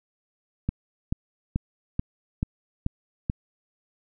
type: click train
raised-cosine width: 5 ms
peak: -12 dBFS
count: 7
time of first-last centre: 0.69-3.299 s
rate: 2.3 Hz
effects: none